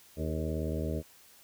harmonic tone with a mistuned harmonic, 78.5 Hz, D#2, 16 cents sharp, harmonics 1 / 2 / 3 / 4 / 5 / 6 / 7 / 8, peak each -34 / -37 / -39 / -40 / -41 / -42 / -42 / -43 dBFS, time 0.16-1.03 s, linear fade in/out 50 ms, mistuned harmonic 5, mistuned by +46 cents, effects white hiss -58 dBFS RMS until 1.43 s

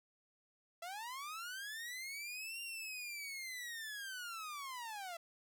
sawtooth linear two-way sweep, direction up then down, 659.3 to 2794 to 659.3 Hz, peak -40 dBFS, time 0.82-5.17 s, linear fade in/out 5 ms, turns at 2.61 s, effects none

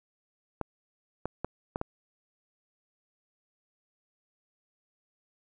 clicks, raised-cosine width 1 ms, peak -17 dBFS, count 5, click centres 0.613 / 1.256 / 1.446 / 1.759 / 1.814 s, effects none

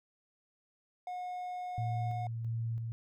triangle tone, 724 Hz, F#5, 38 cents flat, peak -35 dBFS, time 1.07-2.27 s, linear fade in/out 2 ms
sine tone with tremolo, 114.6 Hz, A#2, 29 cents flat, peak -32 dBFS, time 1.78-2.92 s, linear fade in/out 0 ms, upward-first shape square, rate 1.5 Hz, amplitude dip 30%
effects none

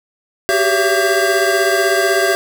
square tone cluster, 382.3 / 398.3 / 561 / 672 / 1596 Hz, G4 / G4 / C#5 / E5 / G6, -43 / +28 / +21 / +33 / +31 cents, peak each -19 / -21 / -24 / -18 / -19 dBFS, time 0.49-2.35 s, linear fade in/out 0 ms, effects none

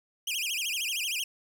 sawtooth tone with vibrato, 2794 Hz, F7, in tune, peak -26 dBFS, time 0.27-1.24 s, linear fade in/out 5 ms, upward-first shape sine, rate 13 Hz, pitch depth 280 cents each way, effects none

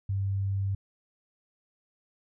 sine tone, 98 Hz, G2, in tune, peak -26 dBFS, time 0.09-0.75 s, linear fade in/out 5 ms, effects none

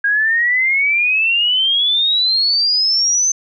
sine exponential sweep, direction up, 1619 to 6250 Hz, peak -12 dBFS, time 0.04-3.32 s, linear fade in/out 5 ms, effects none

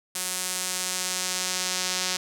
sawtooth tone with band-pass filter sweep, 183.6 Hz, F#3, 13 cents flat, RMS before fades -29 dBFS, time 0.15-2.17 s, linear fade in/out 5 ms, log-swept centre 9200 to 5600 Hz, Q 1.2, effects none

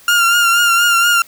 30% pulse tone with vibrato, 1396.9 Hz, F6, in tune, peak -7 dBFS, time 0.08-1.22 s, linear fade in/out 2 ms, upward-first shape triangle, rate 4.2 Hz, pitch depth 44 cents each way, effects white hiss -44 dBFS RMS until 1.27 s

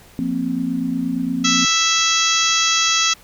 sine chord, F suspended fourth, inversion none, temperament equal, 174.61 / 233.1 / 261.6 Hz, F3 / Bb3 / C4, 0 / 0 / 0 cents, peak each -26 / -24 / -21 dBFS, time 0.19-1.65 s, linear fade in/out 0 ms
harmonic tone, 659.3 Hz, E5, in tune, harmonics 2 / 3 / 4 / 5 / 6 / 7 / 8 / 9 / 10, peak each -22 / -26 / -23 / -21 / -24 / -27 / -25 / -23 / -23 dBFS, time 1.44-3.14 s, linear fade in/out 10 ms
effects pink hiss -47 dBFS RMS until 3.23 s

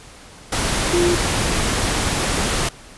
sine tone in noise, 349.2 Hz, F4, in tune, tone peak -15 dBFS, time 0.93-1.15 s, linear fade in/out 5 ms, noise pink, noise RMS -20 dBFS, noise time 0.52-2.69 s, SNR +2 dB, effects pink hiss -42 dBFS RMS until 2.97 s + resampled to 24000 Hz

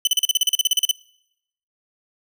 sawtooth tone bursts, 3015 Hz, F#7, 32 cents sharp, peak -11 dBFS, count 15, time 0.05-0.912 s, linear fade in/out 2 ms, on 22 ms, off 38 ms, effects noise-tail reverb RT60 0.8 s tail -25 dB re dry

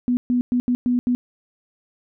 sine tone bursts at uneven times, 245.8 Hz, B3, 8 cents flat, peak -16 dBFS, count 6, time 0.08-0.17 / 0.3-0.41 / 0.52-0.6 / 0.68-0.75 / 0.86-0.99 / 1.07-1.15 s, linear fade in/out 0 ms, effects none

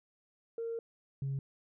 sine tone pair in turn, 460 / 136.76 Hz, A#4 / C#3, -23 / -23 cents, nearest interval octave + major sixth, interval 2100 cents, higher first, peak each -34 / -31 dBFS, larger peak second, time 0.58-0.79 / 1.22-1.39 s, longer first, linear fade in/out 2 ms, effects tanh soft clip ceiling -30 dBFS

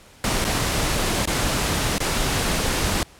pink noise with dropouts, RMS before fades -22 dBFS, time 0.24-3.03 s, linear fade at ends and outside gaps 1 ms, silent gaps 0.443-0.449 / 1.255-1.274 / 1.982-2.003 s, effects pink hiss -49 dBFS RMS until 3.19 s + low-pass 11000 Hz 12 dB/octave

